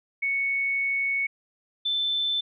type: tone pair in turn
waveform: sine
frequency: 2217 / 3531 Hz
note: C#7 / A7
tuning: 0 / +5 cents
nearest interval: minor sixth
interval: 805 cents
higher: second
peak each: -23 dBFS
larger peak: neither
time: 0.22-1.27 / 1.85-2.41 s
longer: first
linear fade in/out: 10 ms
effects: none